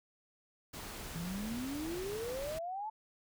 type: noise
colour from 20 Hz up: pink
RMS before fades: -45 dBFS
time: 0.73-2.59 s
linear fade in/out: 10 ms
type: exponential sweep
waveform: sine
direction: up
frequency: 160 to 889 Hz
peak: -37 dBFS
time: 1.15-2.9 s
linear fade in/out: 10 ms
effects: none